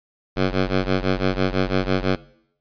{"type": "ring-modulated tone", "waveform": "10% pulse", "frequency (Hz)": 94, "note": "F#2", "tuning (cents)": 28, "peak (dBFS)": -8, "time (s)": [0.36, 2.16], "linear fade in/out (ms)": 10, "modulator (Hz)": 50, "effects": ["noise-tail reverb RT60 0.7 s tail -20 dB re dry", "resampled to 11025 Hz"]}